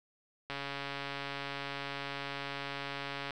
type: click train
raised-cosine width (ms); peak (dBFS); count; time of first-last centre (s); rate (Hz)
0.3; -22; 394; 0.5-3.307; 140
effects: none